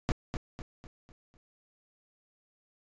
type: noise with echo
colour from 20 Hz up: brown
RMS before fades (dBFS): -26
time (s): 0.09-0.12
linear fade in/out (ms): 0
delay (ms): 250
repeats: 5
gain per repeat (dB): -7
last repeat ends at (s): 1.37
effects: resampled to 16000 Hz